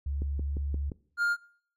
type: tone with pitch glide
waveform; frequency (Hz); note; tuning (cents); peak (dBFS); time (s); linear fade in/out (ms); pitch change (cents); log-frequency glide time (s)
sine; 70.5 to 70.95; C#2 to C#2; +30 to +41; -29; 0.06-0.9; 5; +11; 0.2-0.63
type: click train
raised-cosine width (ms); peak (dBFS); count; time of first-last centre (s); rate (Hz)
3; -25; 5; 0.22-0.918; 5.73
type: tone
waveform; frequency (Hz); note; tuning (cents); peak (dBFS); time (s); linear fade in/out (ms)
triangle; 1409; F6; +15; -22; 1.17-1.37; 50
effects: noise-tail reverb RT60 0.6 s tail -22 dB re dry